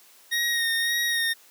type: tone with vibrato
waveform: 25% pulse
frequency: 1864.7 Hz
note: A#6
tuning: in tune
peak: -19 dBFS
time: 0.31-1.34 s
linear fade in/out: 20 ms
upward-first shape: sine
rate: 1.8 Hz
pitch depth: 26 cents each way
effects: white hiss -54 dBFS RMS until 1.5 s + high-pass 300 Hz 12 dB/octave